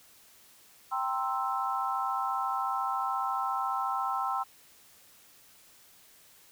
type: chord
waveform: sine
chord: C dominant seventh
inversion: second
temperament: equal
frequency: 784 / 932.3 / 1046.5 / 1318.5 Hz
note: G5 / Bb5 / C6 / E6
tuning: 0 / 0 / 0 / 0 cents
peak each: -33 / -38 / -33 / -33 dBFS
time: 0.91-4.44 s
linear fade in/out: 20 ms
effects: white hiss -58 dBFS RMS until 6.51 s